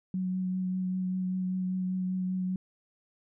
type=tone with vibrato; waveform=sine; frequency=185 Hz; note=F#3; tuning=in tune; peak=-28 dBFS; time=0.14-2.56 s; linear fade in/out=2 ms; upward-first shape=triangle; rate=5.1 Hz; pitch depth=16 cents each way; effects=none